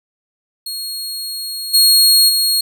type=tone with level steps; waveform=sawtooth; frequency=4295 Hz; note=C8; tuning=44 cents sharp; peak=-20 / -5 / -10 dBFS; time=0.66-2.61 s; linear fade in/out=5 ms; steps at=1.73 / 2.28 s; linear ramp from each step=20 ms; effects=none